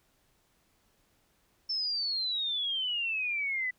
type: exponential sweep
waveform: sine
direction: down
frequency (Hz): 5350 to 1975.5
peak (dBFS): -29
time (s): 1.69-3.71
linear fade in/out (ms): 10
effects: pink hiss -70 dBFS RMS until 3.78 s